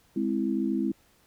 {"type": "chord", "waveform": "sine", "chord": "Ab augmented", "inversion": "none", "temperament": "equal", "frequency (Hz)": [207.7, 261.6, 329.6], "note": ["Ab3", "C4", "E4"], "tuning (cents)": [0, 0, 0], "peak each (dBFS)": -29, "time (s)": [0.16, 0.92], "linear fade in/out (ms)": 5, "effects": ["pink hiss -63 dBFS RMS until 1.26 s"]}